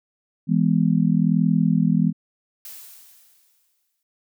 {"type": "chord", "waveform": "sine", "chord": "E major", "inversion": "none", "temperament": "just", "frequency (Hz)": [164.81, 206, 247.2], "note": ["E3", "G#3", "B3"], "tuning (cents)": [0, -14, 2], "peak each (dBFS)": [-19, -20, -22], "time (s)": [0.47, 2.13], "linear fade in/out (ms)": 50}
{"type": "noise with exponential decay", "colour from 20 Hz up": "blue", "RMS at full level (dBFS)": -37, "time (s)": [2.65, 4.03], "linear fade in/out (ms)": 2, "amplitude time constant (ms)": 300}
{"effects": []}